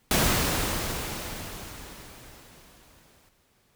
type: noise with exponential decay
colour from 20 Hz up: pink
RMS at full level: -21 dBFS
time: 0.11-3.29 s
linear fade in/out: 1 ms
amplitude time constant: 690 ms
effects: pink hiss -66 dBFS RMS until 3.75 s